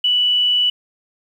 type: tone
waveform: sine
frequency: 2960 Hz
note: F#7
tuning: in tune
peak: -13 dBFS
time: 0.04-0.7 s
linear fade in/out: 5 ms
effects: 8-bit